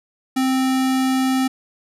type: tone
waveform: square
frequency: 261.6 Hz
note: C4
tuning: in tune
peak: -17 dBFS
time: 0.36-1.48 s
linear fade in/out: 10 ms
effects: resampled to 32000 Hz